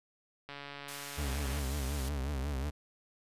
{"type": "click train", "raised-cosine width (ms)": 0.3, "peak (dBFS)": -28, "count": 157, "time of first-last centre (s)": [0.49, 1.589], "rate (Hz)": 142}
{"type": "band-pass noise", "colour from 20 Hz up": "white", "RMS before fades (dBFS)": -46, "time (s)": [0.88, 2.09], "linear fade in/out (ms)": 5, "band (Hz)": [1300, 12000], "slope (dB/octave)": 12}
{"type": "tone with vibrato", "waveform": "40% pulse", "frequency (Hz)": 69.3, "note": "C#2", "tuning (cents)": 0, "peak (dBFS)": -32, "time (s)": [1.17, 2.71], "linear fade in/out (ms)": 20, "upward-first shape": "triangle", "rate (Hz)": 5.5, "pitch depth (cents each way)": 150}
{"effects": ["resampled to 32000 Hz"]}